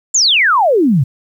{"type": "exponential sweep", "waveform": "sine", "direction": "down", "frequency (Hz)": [7470, 120.1], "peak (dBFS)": -8, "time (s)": [0.14, 1.04], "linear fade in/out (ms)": 10, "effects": ["8-bit"]}